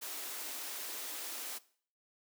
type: high-pass noise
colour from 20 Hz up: white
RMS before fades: -42 dBFS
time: 0.01-1.59 s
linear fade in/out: 20 ms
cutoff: 250 Hz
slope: 96 dB/octave
effects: noise-tail reverb RT60 0.5 s tail -19 dB re dry